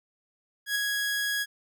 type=tone with ADSR envelope; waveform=sawtooth; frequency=1661.2 Hz; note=G#6; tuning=in tune; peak=-20 dBFS; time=0.66-1.46 s; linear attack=96 ms; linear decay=4 ms; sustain=-3 dB; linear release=41 ms; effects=none

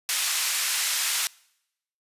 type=band-pass noise; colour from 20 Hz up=white; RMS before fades=-26 dBFS; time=0.09-1.27 s; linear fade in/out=0 ms; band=1400 to 9800 Hz; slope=12 dB/octave; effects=noise-tail reverb RT60 0.8 s tail -24 dB re dry + resampled to 32000 Hz

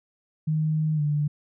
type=tone with pitch glide; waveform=sine; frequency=155.56 to 147.94 Hz; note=D#3 to D3; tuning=0 to +13 cents; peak=-21 dBFS; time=0.47-1.28 s; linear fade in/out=10 ms; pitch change=-87 cents; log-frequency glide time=0.95-1.01 s; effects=none

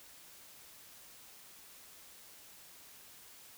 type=silence; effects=white hiss -56 dBFS RMS until 3.57 s

